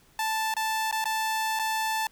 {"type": "tone with dropouts", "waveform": "sawtooth", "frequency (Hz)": 880, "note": "A5", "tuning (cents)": 0, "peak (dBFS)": -22, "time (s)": [0.19, 2.07], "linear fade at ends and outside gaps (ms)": 2, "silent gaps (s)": [[0.54, 0.566], [0.913, 0.925], [1.042, 1.055], [1.591, 1.595]], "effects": ["pink hiss -60 dBFS RMS until 2.11 s"]}